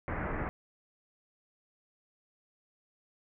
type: low-pass noise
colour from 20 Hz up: pink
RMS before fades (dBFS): -35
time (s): 0.08-0.49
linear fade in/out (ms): 0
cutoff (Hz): 2100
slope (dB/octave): 48
effects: none